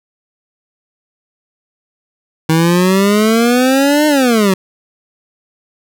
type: exponential two-way sweep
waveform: 25% pulse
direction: up then down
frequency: 158.1 to 306.3 to 184.1 Hz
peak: -5 dBFS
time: 2.49-4.54 s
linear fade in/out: 5 ms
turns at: 4.07 s
effects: none